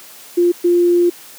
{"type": "tone bursts at uneven times", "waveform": "sine", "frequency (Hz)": 349.2, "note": "F4", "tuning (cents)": 0, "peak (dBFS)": -9, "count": 2, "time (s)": [[0.37, 0.52], [0.64, 1.1]], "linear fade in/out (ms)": 10, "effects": ["white hiss -39 dBFS RMS until 1.38 s", "high-pass 200 Hz 12 dB/octave"]}